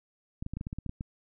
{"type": "clicks", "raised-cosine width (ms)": 5, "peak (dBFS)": -23, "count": 11, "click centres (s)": [0.425, 0.464, 0.536, 0.57, 0.611, 0.669, 0.729, 0.786, 0.863, 0.894, 1.009], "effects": []}